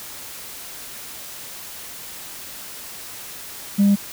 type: tone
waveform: sine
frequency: 201 Hz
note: G3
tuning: 44 cents sharp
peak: -10 dBFS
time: 3.78-3.96 s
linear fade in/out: 20 ms
effects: tanh soft clip ceiling -10 dBFS + white hiss -36 dBFS RMS until 4.12 s